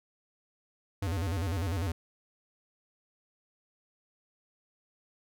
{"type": "tone with vibrato", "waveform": "square", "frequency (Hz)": 90, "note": "F#2", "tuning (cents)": -47, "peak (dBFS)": -30, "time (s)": [1.02, 1.92], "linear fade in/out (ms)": 5, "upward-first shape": "square", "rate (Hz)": 10, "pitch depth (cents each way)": 160, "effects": []}